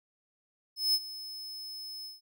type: tone with ADSR envelope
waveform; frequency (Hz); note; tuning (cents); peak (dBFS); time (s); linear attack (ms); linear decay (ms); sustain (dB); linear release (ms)
45% pulse; 5200; E8; -24; -23; 0.76-2.21; 180; 48; -17; 160
effects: none